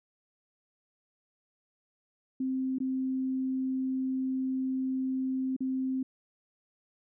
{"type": "tone with dropouts", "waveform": "sine", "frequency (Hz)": 261.6, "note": "C4", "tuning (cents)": 0, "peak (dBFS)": -28, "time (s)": [2.4, 6.03], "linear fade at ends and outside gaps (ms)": 5, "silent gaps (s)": [[2.785, 2.802], [5.565, 5.605]], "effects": []}